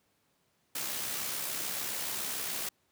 white noise with amplitude modulation, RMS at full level -34 dBFS, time 0.75-2.69 s, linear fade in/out 5 ms, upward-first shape sine, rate 66.9 Hz, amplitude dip 35%, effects pink hiss -73 dBFS RMS until 2.91 s + high-pass 100 Hz 12 dB/octave

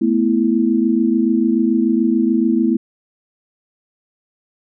sine chord, A suspended second, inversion none, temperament equal, 220 / 246.9 / 329.6 Hz, A3 / B3 / E4, 0 / 0 / 0 cents, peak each -17 dBFS, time 0.01-2.77 s, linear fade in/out 10 ms, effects none

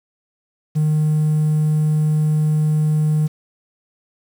triangle tone, 153.3 Hz, D#3, 25 cents flat, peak -11 dBFS, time 0.75-3.28 s, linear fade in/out 20 ms, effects tanh soft clip ceiling -9 dBFS + 7-bit

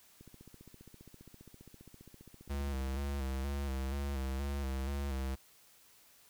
click train, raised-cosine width 3 ms, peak -40 dBFS, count 42, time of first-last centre 0.21-2.943 s, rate 15 Hz
square tone with vibrato, 68.3 Hz, C#2, 25 cents flat, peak -35 dBFS, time 2.49-5.36 s, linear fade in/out 20 ms, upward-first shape square, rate 2.1 Hz, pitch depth 48 cents each way
effects white hiss -63 dBFS RMS until 6.29 s

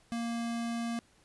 square tone, 233.1 Hz, A#3, in tune, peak -33 dBFS, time 0.12-0.99 s, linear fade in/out 0 ms, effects pink hiss -65 dBFS RMS until 1.24 s + resampled to 24000 Hz

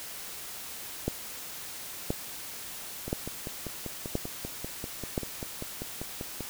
two click trains, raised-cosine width 2 ms, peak -14 / -22 dBFS, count 5 / 18, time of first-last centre 1.08-5.178 / 3.08-6.407 s, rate 0.976 / 5.11 Hz, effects white hiss -41 dBFS RMS until 6.49 s

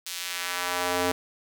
square tone with high-pass filter sweep, 89.2 Hz, F2, 37 cents sharp, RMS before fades -29 dBFS, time 0.06-1.12 s, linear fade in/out 5 ms, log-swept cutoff 4100 to 360 Hz, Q 0.86, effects none

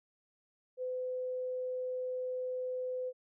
sine tone, 507 Hz, B4, 45 cents sharp, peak -34 dBFS, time 0.77-3.13 s, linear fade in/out 50 ms, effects none

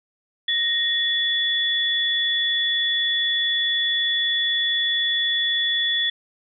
sine tone pair together, 1864.7 / 3432 Hz, A#6 / A7, 0 / -44 cents, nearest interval major seventh, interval 1056 cents, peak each -25 / -20 dBFS, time 0.48-6.1 s, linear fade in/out 5 ms, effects none

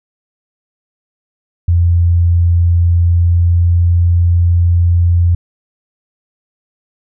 sine tone with pitch glide, 86 to 86.55 Hz, F2 to F2, -26 to -15 cents, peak -7 dBFS, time 1.68-5.35 s, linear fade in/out 5 ms, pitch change +11 cents, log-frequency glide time 2.97-3.83 s, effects none

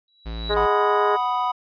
sine tone with exponential growth, 3909 Hz, B7, 19 cents flat, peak -25 dBFS, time 0.08-0.54 s, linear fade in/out 2 ms, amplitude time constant 100 ms
square tone, 56 Hz, A1, 31 cents sharp, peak -29 dBFS, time 0.25-0.67 s, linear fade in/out 20 ms
harmonic tone, 207.4 Hz, G#3, 2 cents flat, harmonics 2 / 3 / 4 / 5 / 6 / 7 / 8 / 9, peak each -21 / -27 / -31 / -31 / -33 / -32 / -37 / -38 dBFS, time 0.49-1.17 s, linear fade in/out 20 ms
triangle chord, B major, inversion second, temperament equal, 740 / 987.8 / 1244.5 Hz, F#5 / B5 / D#6, 0 / 0 / 0 cents, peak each -24 / -21 / -25 dBFS, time 0.56-1.52 s, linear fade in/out 10 ms
effects resampled to 11025 Hz

